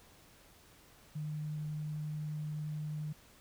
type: tone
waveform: sine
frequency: 151.9 Hz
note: D#3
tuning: 41 cents flat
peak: -36 dBFS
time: 1.15-3.13 s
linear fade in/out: 10 ms
effects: pink hiss -61 dBFS RMS until 3.4 s